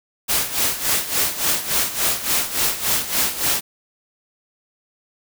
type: noise with tremolo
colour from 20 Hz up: white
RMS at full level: -18 dBFS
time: 0.28-3.61 s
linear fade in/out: 20 ms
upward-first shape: sine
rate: 3.5 Hz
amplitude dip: 75%
effects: none